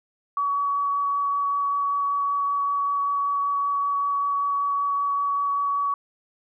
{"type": "tone with vibrato", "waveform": "sine", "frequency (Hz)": 1132, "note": "C#6", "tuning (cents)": 36, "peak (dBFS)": -21, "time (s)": [0.37, 5.94], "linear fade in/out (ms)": 2, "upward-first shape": "sine", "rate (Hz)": 5.2, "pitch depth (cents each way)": 8, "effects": []}